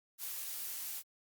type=noise; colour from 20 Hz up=blue; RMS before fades=-41 dBFS; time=0.18-1.03 s; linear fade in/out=50 ms; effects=Opus 48 kbps